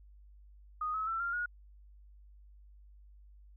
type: tone with pitch steps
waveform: sine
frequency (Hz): 1240 / 1288.2 / 1338.2 / 1390.2 / 1444.3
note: D#6 / E6 / E6 / F6 / F#6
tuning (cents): -6 / -40 / +26 / -8 / -42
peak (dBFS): -32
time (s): 0.81-1.46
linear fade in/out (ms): 5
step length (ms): 130
effects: added 50 Hz sine -54 dBFS peak until 3.56 s